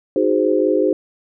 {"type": "chord", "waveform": "sine", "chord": "Ab dominant seventh", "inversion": "second", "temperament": "equal with one note detuned", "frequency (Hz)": [311.1, 370, 415.3, 519], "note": ["Eb4", "Gb4", "Ab4", "C5"], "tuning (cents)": [0, 0, 0, -14], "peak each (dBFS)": -19, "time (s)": [0.16, 0.93], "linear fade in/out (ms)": 2, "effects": []}